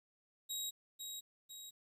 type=tone with echo; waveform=20% pulse; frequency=3814 Hz; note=A#7; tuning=39 cents sharp; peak=-33 dBFS; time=0.49-0.71 s; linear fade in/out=20 ms; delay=500 ms; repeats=2; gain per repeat=-5 dB; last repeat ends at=1.71 s; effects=12-bit